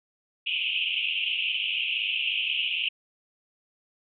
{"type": "band-pass noise", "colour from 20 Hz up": "white", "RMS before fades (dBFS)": -28, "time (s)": [0.46, 2.89], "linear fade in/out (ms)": 10, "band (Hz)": [2500, 3100], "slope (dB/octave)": 96, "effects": []}